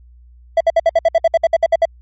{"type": "tone bursts", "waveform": "triangle", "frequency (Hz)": 662, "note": "E5", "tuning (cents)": 7, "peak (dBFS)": -6, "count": 14, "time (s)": [0.57, 1.854], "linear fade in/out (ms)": 5, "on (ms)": 36, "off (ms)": 60, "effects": ["added 60 Hz sine -41 dBFS peak until 2.01 s", "MP3 32 kbps"]}